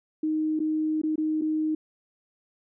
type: tone with dropouts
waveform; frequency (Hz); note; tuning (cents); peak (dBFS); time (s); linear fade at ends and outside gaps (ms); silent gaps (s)
sine; 311.1; D#4; 0; -23; 0.23-1.75; 5; 0.593-0.601 / 1.017-1.034 / 1.158-1.179 / 1.413-1.418
effects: none